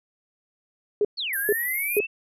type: tone bursts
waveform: sine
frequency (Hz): 415.3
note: G#4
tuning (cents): 0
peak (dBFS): -17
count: 3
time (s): 1.01-2.004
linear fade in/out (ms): 2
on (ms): 38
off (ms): 440
type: exponential two-way sweep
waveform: sine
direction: down then up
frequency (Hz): 4634 to 1567 to 2705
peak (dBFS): -26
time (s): 1.17-2.07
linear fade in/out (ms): 20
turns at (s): 1.37
type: band-pass noise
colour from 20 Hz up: pink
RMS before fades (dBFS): -31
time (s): 1.33-1.99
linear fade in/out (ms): 2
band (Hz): 11000 to 13000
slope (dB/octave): 96
effects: none